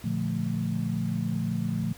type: chord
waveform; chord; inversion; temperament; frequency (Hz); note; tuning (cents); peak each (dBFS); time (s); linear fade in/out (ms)
sine; Bb major seventh; none; equal; 116.54 / 146.83 / 174.61 / 220; Bb2 / D3 / F3 / A3; 0 / 0 / 0 / 0; -32 / -34 / -30 / -31; 0.04-1.93; 5
effects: pink hiss -49 dBFS RMS until 1.97 s